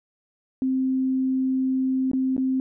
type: tone with dropouts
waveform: sine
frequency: 261.6 Hz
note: C4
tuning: in tune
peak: -20 dBFS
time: 0.62-2.6 s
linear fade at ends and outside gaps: 1 ms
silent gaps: 2.115-2.133 / 2.366-2.379 s
effects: none